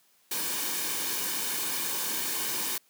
white noise with comb filter, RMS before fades -31 dBFS, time 0.31-2.78 s, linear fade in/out 5 ms, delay 1.5 ms, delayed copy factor -0.55, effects white hiss -65 dBFS RMS until 2.89 s + high-pass 150 Hz 12 dB/octave

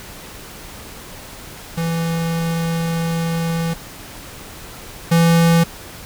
square tone pair in turn, 166 / 167.25 Hz, E3 / E3, +12 / +25 cents, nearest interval unison, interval 13 cents, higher second, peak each -19 / -11 dBFS, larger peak second, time 1.77-3.74 / 5.11-5.64 s, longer first, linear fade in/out 10 ms, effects pink hiss -36 dBFS RMS until 6.05 s

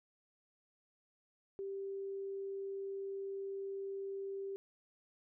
sine tone, 392 Hz, G4, in tune, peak -39 dBFS, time 1.59-4.56 s, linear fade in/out 0 ms, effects none

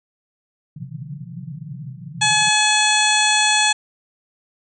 pink band-pass noise, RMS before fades -33 dBFS, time 0.76-2.49 s, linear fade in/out 5 ms, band 120 to 180 Hz, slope 96 dB/octave
harmonic tone, 850 Hz, G#5, 40 cents sharp, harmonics 1 / 2 / 3 / 4 / 5 / 7 / 8 / 9 / 10, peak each -20 / -21 / -21 / -20 / -24 / -28 / -27 / -25 / -27 dBFS, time 2.21-3.73 s, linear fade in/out 10 ms
effects none

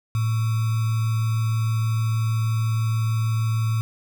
sine tone with sample-and-hold, 111.7 Hz, A2, 27 cents sharp, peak -19 dBFS, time 0.15-3.81 s, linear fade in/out 0 ms, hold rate 1225 Hz, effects none

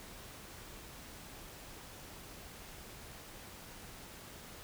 silence, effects pink hiss -51 dBFS RMS until 4.63 s

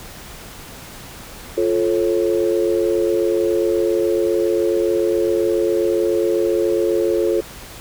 sine chord, F augmented, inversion none, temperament just, 349.2 / 436.5 / 545.7 Hz, F4 / A4 / C#5, 0 / -14 / -27 cents, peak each -18 / -19 / -22 dBFS, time 1.57-7.41 s, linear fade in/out 10 ms, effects pink hiss -37 dBFS RMS until 7.8 s

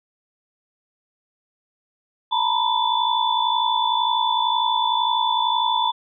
sine tone cluster, 888 / 950 / 1001 / 3479 Hz, A5 / A#5 / B5 / A7, +16 / +33 / +23 / -20 cents, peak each -24 / -22 / -24 / -24 dBFS, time 2.31-5.92 s, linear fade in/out 20 ms, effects none

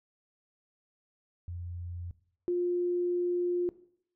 sine tone pair in turn, 87.31 / 353.3 Hz, F2 / F4, 0 / +20 cents, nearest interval 2 octaves, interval 2420 cents, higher second, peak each -36 / -26 dBFS, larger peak second, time 1.48-2.11 / 2.48-3.69 s, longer second, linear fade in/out 0 ms, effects noise-tail reverb RT60 0.6 s tail -17 dB re dry

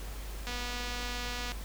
click train, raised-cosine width 0.2 ms, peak -21 dBFS, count 257, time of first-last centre 0.47-1.519 s, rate 244 Hz, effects added 50 Hz sine -38 dBFS peak until 1.64 s + pink hiss -47 dBFS RMS until 1.64 s

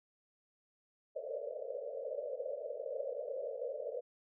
white band-pass noise, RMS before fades -41 dBFS, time 1.15-4.01 s, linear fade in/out 20 ms, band 460 to 610 Hz, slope 96 dB/octave, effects none

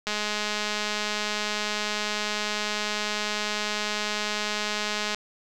click train, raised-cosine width 0.2 ms, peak -11 dBFS, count 1067, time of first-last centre 0.07-5.146 s, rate 210 Hz, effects none

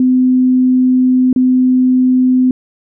sine tone with dropouts, 254.9 Hz, C4, 45 cents flat, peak -7 dBFS, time 0-2.51 s, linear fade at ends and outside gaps 2 ms, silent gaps 1.329-1.361 s, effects none

